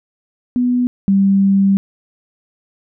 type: tone pair in turn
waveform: sine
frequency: 246.9 / 195.96 Hz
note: B3 / G3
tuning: 0 / 0 cents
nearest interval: major third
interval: 400 cents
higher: first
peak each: -12 / -9 dBFS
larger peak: second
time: 0.56-0.87 / 1.08-1.77 s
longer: second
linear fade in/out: 0 ms
effects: none